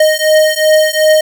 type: beating tone pair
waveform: square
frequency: 619 / 621.7 Hz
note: D#5 / D#5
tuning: -9 / -2 cents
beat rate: 2.7 Hz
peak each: -11 dBFS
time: 0-1.21 s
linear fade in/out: 5 ms
effects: none